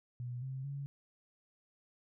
sine tone with pitch steps, 122.7 / 132.3 / 140.1 Hz, B2 / C3 / C#3, -11 / +20 / +19 cents, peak -38 dBFS, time 0.2-0.86 s, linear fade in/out 0 ms, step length 220 ms, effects none

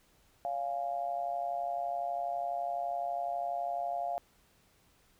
sine tone with amplitude modulation, 698.5 Hz, F5, in tune, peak -28 dBFS, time 0.45-4.18 s, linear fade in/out 0 ms, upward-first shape sine, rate 132 Hz, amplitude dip 80%, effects pink hiss -67 dBFS RMS until 5.19 s

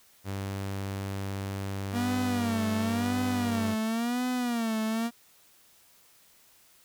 sawtooth tone, 98 Hz, G2, in tune, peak -28 dBFS, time 0.24-3.76 s, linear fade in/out 50 ms
45% pulse tone with vibrato, 234.6 Hz, A#3, 11 cents sharp, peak -27 dBFS, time 1.92-5.11 s, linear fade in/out 50 ms, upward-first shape sine, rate 0.95 Hz, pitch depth 120 cents each way
effects white hiss -60 dBFS RMS until 6.84 s

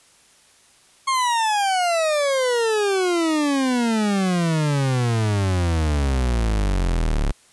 40% pulse exponential sweep, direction down, 1087 to 34.38 Hz, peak -17 dBFS, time 1.07-7.32 s, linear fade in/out 10 ms, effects white hiss -54 dBFS RMS until 7.52 s + resampled to 24000 Hz

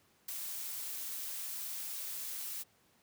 blue noise with ADSR envelope, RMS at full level -38 dBFS, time 0.28-2.64 s, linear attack 9 ms, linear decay 7 ms, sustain -3 dB, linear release 26 ms, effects pink hiss -69 dBFS RMS until 3.02 s + high-pass 100 Hz 12 dB/octave

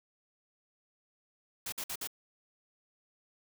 white noise bursts, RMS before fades -38 dBFS, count 4, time 1.66-2.074 s, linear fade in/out 5 ms, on 63 ms, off 54 ms, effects none

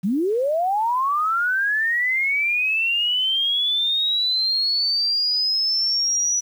sine linear sweep, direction up, 170.2 to 5910 Hz, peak -18 dBFS, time 0.03-6.41 s, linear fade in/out 20 ms, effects 8-bit

